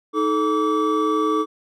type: tone cluster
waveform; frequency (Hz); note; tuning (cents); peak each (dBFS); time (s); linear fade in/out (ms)
triangle; 313.9 / 433.4 / 1154; D#4 / A4 / D6; +15 / -26 / -31; -20; 0.13-1.46; 50
effects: none